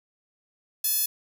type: tone with high-pass filter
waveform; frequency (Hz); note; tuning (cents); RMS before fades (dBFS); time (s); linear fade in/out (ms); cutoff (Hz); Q
10% pulse; 860; A5; -40; -25; 0.84-1.06; 5; 9700; 1.1
effects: none